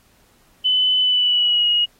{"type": "tone with pitch glide", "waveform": "sine", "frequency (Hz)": [3014, 2888], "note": ["F#7", "F#7"], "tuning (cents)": [31, -43], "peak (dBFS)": -14, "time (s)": [0.64, 1.86], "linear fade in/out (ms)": 20, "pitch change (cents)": -74, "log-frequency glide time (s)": [1, 1.68], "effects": ["pink hiss -57 dBFS RMS until 1.99 s", "AAC 48 kbps"]}